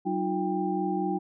sine tone cluster, 188.9 / 310.6 / 354.9 / 793 Hz, F#3 / D#4 / F4 / G5, +36 / -3 / +28 / +20 cents, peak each -31 dBFS, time 0.05-1.19 s, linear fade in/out 20 ms, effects none

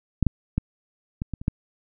clicks, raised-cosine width 5 ms, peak -6 / -6 / -9 / -15 / -17 / -23 / -9 dBFS, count 7, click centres 0.227 / 0.267 / 0.58 / 1.219 / 1.337 / 1.415 / 1.481 s, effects none

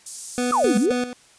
pink high-pass noise, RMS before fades -33 dBFS, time 0.06-0.86 s, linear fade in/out 5 ms, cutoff 6200 Hz, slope 24 dB/octave
25% pulse tone with tremolo, 246.9 Hz, B3, in tune, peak -17 dBFS, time 0.38-1.13 s, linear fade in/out 0 ms, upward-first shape square, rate 3.8 Hz, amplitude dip 70%
sine exponential two-way sweep, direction down then up, 1318.5 to 191.5 to 542 Hz, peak -16 dBFS, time 0.52-0.92 s, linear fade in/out 5 ms, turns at 0.77 s
effects white hiss -53 dBFS RMS until 1.38 s + resampled to 22050 Hz

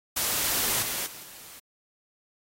white noise with level steps, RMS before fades -26 / -31 / -43 / -46 dBFS, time 0.16-1.6 s, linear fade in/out 10 ms, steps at 0.82 / 1.06 / 1.23 s, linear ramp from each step 5 ms, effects AAC 48 kbps

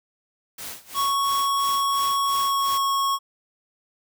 white noise with tremolo, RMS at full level -34 dBFS, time 0.58-2.78 s, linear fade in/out 5 ms, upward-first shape sine, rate 2.9 Hz, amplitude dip 90%
square tone with pitch glide, 1108.7 to 1099.1 Hz, C#6 to C#6, 0 to -15 cents, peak -21 dBFS, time 0.94-3.19 s, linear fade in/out 50 ms, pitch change -15 cents, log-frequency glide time 2.26-2.84 s
effects none

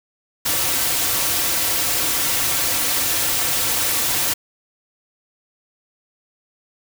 white noise with comb filter, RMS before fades -20 dBFS, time 0.45-4.34 s, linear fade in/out 10 ms, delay 4.8 ms, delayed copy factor -0.55, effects none

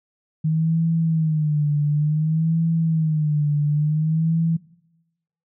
sine tone with vibrato, 155.56 Hz, D#3, in tune, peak -17 dBFS, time 0.44-4.57 s, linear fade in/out 10 ms, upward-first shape sine, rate 0.56 Hz, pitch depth 98 cents each way, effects noise-tail reverb RT60 0.9 s tail -20 dB re dry

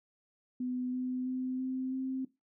sine tone with pitch steps, 251 / 253.8 / 256.6 / 259.4 / 262.3 Hz, B3 / B3 / C4 / C4 / C4, +28 / +47 / -34 / -15 / +4 cents, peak -32 dBFS, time 0.6-2.25 s, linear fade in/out 5 ms, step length 330 ms, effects noise-tail reverb RT60 0.2 s tail -17 dB re dry

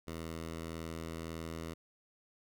10% pulse tone, 81.8 Hz, E2, 13 cents flat, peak -32 dBFS, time 0.07-1.74 s, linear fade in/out 10 ms, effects none

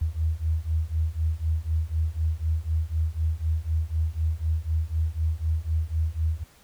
sine beating tone pair, 77.78 / 81.78 Hz, D#2 / E2, 0 / -13 cents, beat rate 4 Hz, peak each -26 dBFS, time 0.01-6.44 s, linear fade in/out 10 ms, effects pink hiss -56 dBFS RMS until 6.63 s

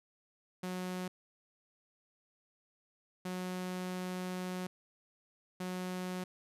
sawtooth tone bursts at uneven times, 182.8 Hz, F#3, 21 cents flat, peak -33 dBFS, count 3, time 0.63-1.08 / 3.25-4.67 / 5.6-6.24 s, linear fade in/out 5 ms, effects resampled to 32000 Hz

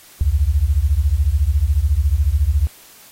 sine beating tone pair, 65.5 / 79.5 Hz, C2 / D#2, +2 / +38 cents, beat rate 14 Hz, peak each -16 dBFS, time 0.21-2.67 s, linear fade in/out 0 ms, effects white hiss -45 dBFS RMS until 3.11 s + AAC 48 kbps

